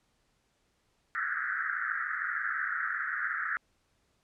pink band-pass noise, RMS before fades -33 dBFS, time 1.15-3.57 s, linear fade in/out 0 ms, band 1300 to 1900 Hz, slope 96 dB/octave, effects pink hiss -73 dBFS RMS until 4.23 s + low-pass 9000 Hz 12 dB/octave

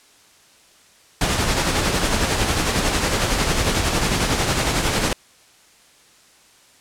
pink noise with tremolo, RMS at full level -18 dBFS, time 1.21-5.13 s, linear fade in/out 2 ms, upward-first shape sine, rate 11 Hz, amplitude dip 40%, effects white hiss -52 dBFS RMS until 6.8 s + low-pass 9000 Hz 12 dB/octave

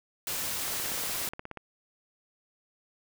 white noise, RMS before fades -33 dBFS, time 0.27-1.29 s, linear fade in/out 2 ms
click train, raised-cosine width 0.5 ms, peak -24 dBFS, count 16, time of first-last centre 0.68-1.573 s, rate 16.8 Hz
effects none

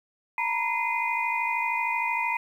sine tone cluster, 916 / 969 / 2062 / 2456 Hz, A#5 / B5 / C7 / D#7, -31 / -33 / -26 / -23 cents, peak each -30 dBFS, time 0.38-2.37 s, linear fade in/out 2 ms, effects 9-bit

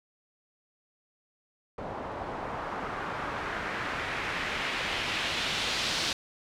white noise with low-pass filter sweep, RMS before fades -33 dBFS, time 1.78-6.13 s, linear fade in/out 2 ms, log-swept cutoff 760 to 4400 Hz, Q 1.4, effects none

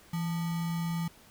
sine tone with sample-and-hold, 167.2 Hz, E3, 25 cents sharp, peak -29 dBFS, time 0.13-1.08 s, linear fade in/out 5 ms, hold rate 1050 Hz, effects pink hiss -57 dBFS RMS until 1.3 s

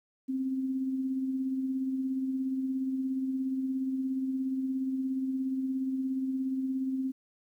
sine tone with tremolo, 263.5 Hz, C4, 12 cents sharp, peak -27 dBFS, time 0.28-7.12 s, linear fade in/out 20 ms, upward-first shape sine, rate 17 Hz, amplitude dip 35%, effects 11-bit

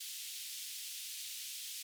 pink band-pass noise, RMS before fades -45 dBFS, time 0-1.83 s, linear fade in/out 10 ms, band 2900 to 16000 Hz, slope 24 dB/octave, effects none

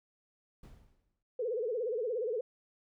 brown noise with exponential decay, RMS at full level -48 dBFS, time 0.63-1.23 s, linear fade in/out 5 ms, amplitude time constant 130 ms
sine tone with vibrato, 465.4 Hz, A#4, 3 cents flat, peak -31 dBFS, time 1.39-2.41 s, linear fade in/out 5 ms, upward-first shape sine, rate 17 Hz, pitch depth 170 cents each way
effects none

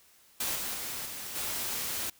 white noise with level steps, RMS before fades -32 / -35 / -37 / -40 / -34 dBFS, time 0.4-2.1 s, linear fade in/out 5 ms, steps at 0.55 / 0.74 / 1.05 / 1.35 s, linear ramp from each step 10 ms, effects white hiss -61 dBFS RMS until 2.19 s

